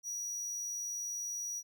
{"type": "tone", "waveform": "square", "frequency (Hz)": 5800, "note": "F#8", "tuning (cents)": -35, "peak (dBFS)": -37, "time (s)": [0.03, 1.63], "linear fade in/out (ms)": 50, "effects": []}